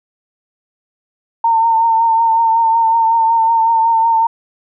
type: tone with vibrato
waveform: sine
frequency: 909 Hz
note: A#5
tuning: 44 cents flat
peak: -9 dBFS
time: 1.44-4.27 s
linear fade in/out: 5 ms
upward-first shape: triangle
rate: 5.4 Hz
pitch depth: 36 cents each way
effects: none